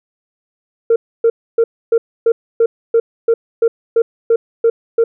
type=tone bursts; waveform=sine; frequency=459.5 Hz; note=A#4; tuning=25 cents flat; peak=-6 dBFS; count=13; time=0.9-5.04 s; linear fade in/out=5 ms; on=60 ms; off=280 ms; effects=tanh soft clip ceiling -5 dBFS